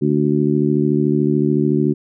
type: harmonic tone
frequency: 73.7 Hz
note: D2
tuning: 7 cents sharp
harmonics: 2 / 3 / 4 / 5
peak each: -19 / -19 / -19 / -19 dBFS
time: 0.01-1.94 s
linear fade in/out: 20 ms
effects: none